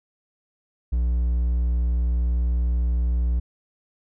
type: tone with hard clipping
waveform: triangle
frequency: 60.5 Hz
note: B1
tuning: 35 cents flat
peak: -20 dBFS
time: 0.92-3.4 s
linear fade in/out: 10 ms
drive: 6 dB
effects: none